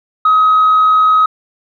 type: tone with frequency modulation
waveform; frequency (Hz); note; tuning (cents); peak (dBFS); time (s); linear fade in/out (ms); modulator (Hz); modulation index
sine; 1267; D#6; +31; -5; 0.25-1.26; 5; 59.9; 0.21
effects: tanh soft clip ceiling -4 dBFS